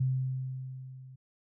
sine tone with level ramp, 130.3 Hz, C3, 7 cents flat, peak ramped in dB -24 to -47 dBFS, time 0-1.16 s, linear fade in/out 10 ms, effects none

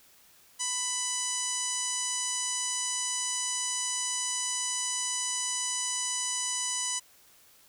harmonic tone, 994 Hz, B5, 11 cents sharp, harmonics 1 / 2 / 3 / 4 / 5 / 6 / 7 / 8 / 9 / 10, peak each -41 / -43 / -39 / -42 / -41 / -35 / -35 / -40 / -36 / -44 dBFS, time 0.59-7 s, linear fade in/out 20 ms, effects white hiss -59 dBFS RMS until 7.68 s

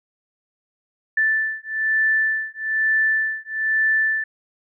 sine beating tone pair, 1760 / 1761.1 Hz, A6 / A6, 0 / +1 cents, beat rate 1.1 Hz, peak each -21 dBFS, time 1.17-4.24 s, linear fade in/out 5 ms, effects none

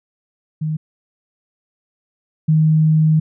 sine tone pair in turn, 155.56 / 156.55 Hz, D#3 / D#3, 0 / +11 cents, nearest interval unison, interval 11 cents, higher second, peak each -18 / -10 dBFS, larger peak second, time 0.61-0.77 / 2.48-3.2 s, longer second, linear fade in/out 10 ms, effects none

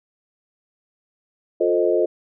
sine chord, F dominant seventh, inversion none, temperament equal with one note detuned, 352.9 / 440 / 523.3 / 622.3 Hz, F4 / A4 / C5 / Eb5, +18 / 0 / 0 / 0 cents, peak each -20 / -21 / -23 / -22 dBFS, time 1.6-2.06 s, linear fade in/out 10 ms, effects none

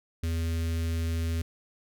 square tone with notch filter, 82.41 Hz, E2, in tune, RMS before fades -29 dBFS, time 0.23-1.42 s, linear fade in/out 5 ms, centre 840 Hz, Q 0.6, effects none

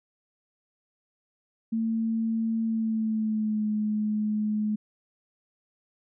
sine tone with pitch glide, 225.1 to 212.5 Hz, A3 to G#3, +40 to +40 cents, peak -24 dBFS, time 1.72-4.76 s, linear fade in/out 10 ms, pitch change -100 cents, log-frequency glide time 2.64-3.67 s, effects none

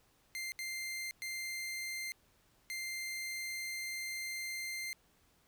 sawtooth tone bursts at uneven times, 2093 Hz, C7, in tune, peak -35 dBFS, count 4, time 0.35-0.52 / 0.59-1.11 / 1.22-2.12 / 2.7-4.93 s, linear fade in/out 0 ms, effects pink hiss -70 dBFS RMS until 5.47 s

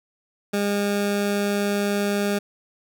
20% pulse tone, 203.1 Hz, G#3, 38 cents flat, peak -16 dBFS, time 0.53-2.39 s, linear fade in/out 10 ms, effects none

